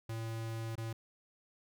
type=tone with dropouts; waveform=square; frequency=113.1 Hz; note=A2; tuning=48 cents sharp; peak=-38 dBFS; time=0.09-0.93 s; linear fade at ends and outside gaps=5 ms; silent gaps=0.755-0.778 s; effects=none